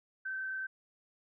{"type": "tone with frequency modulation", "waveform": "sine", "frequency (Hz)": 1544, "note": "G6", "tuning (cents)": -27, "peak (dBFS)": -35, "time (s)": [0.25, 0.67], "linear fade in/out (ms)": 10, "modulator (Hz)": 29.4, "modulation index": 0.55, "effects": []}